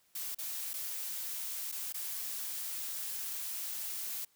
blue noise with dropouts, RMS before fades -39 dBFS, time 0.15-4.25 s, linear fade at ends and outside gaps 5 ms, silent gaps 0.348-0.385 / 0.734-0.738 / 1.717-1.723 / 1.925-1.942 s, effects white hiss -70 dBFS RMS until 4.35 s

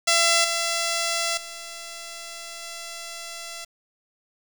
5% pulse tone with level steps, 675 Hz, E5, 41 cents sharp, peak -6 / -12 / -25 / -23 dBFS, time 0.07-3.65 s, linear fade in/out 10 ms, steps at 0.44 / 1.37 / 2.62 s, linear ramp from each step 5 ms, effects 7-bit

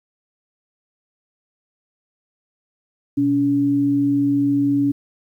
sine tone pair together, 126.2 / 283.3 Hz, B2 / C#4, +38 / +38 cents, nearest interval octave + major second, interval 1400 cents, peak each -26 / -15 dBFS, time 3.17-4.92 s, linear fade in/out 10 ms, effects 9-bit

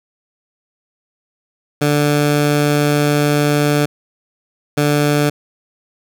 15% pulse tone bursts at uneven times, 146.83 Hz, D3, in tune, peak -6 dBFS, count 2, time 1.81-3.86 / 4.77-5.3 s, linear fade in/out 10 ms, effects none

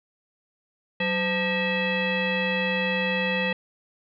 sine tone with frequency modulation, 1212 Hz, D#6, 46 cents flat, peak -22 dBFS, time 1-3.53 s, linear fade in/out 5 ms, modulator 700 Hz, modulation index 2.6, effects none

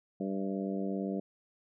harmonic tone with a mistuned harmonic, 97.7 Hz, G2, 5 cents flat, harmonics 2 / 3 / 4 / 5 / 6 / 7, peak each -34 / -38 / -40 / -42 / -44 / -45 dBFS, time 0.2-1.2 s, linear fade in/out 5 ms, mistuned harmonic 7, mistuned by -26 cents, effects none

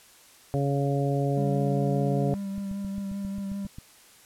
harmonic tone, 140 Hz, C#3, 18 cents sharp, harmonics 1 / 2 / 3 / 4 / 5, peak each -25 / -31 / -31 / -32 / -34 dBFS, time 0.54-2.34 s, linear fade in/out 0 ms
triangle tone with vibrato, 197.5 Hz, G3, 13 cents sharp, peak -28 dBFS, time 1.37-3.67 s, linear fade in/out 5 ms, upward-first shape sine, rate 5.1 Hz, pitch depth 20 cents each way
click train, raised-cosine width 5 ms, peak -27 dBFS, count 10, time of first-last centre 2.58-3.785 s, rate 7.47 Hz
effects white hiss -54 dBFS RMS until 4.25 s + low-pass 12000 Hz 12 dB/octave

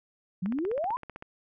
sine exponential sweep, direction up, 172.1 to 1065 Hz, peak -27 dBFS, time 0.42-0.97 s, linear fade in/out 10 ms
click train, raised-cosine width 0.5 ms, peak -26 dBFS, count 13, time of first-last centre 0.46-1.224 s, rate 15.7 Hz
effects none

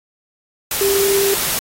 sine tone in noise, 395.9 Hz, G4, 17 cents sharp, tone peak -14 dBFS, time 0.81-1.34 s, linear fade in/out 2 ms, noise white, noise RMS -20 dBFS, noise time 0.71-1.59 s, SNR +3 dB, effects AAC 48 kbps

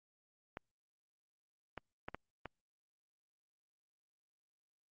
clicks, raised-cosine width 0.5 ms, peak -27 dBFS, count 5, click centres 0.571 / 1.777 / 2.085 / 2.146 / 2.457 s, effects Opus 48 kbps

